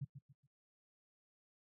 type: tone with echo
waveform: sine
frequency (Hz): 138.59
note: C#3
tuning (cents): 0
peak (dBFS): -38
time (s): 0.01-0.05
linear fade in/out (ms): 10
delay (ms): 140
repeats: 3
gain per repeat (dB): -10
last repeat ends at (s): 0.47
effects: noise-tail reverb RT60 0.1 s tail -21 dB re dry